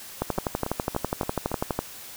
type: two click trains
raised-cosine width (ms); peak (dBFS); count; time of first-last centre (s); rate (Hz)
1; -10 / -15; 20 / 5; 0.22-1.79 / 0.38-1.516; 12.1 / 3.52
effects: white hiss -42 dBFS RMS until 2.16 s